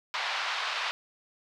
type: band-pass noise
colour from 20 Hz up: pink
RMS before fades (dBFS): -32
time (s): 0.14-0.91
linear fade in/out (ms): 0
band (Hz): 840 to 4400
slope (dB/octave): 24
effects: none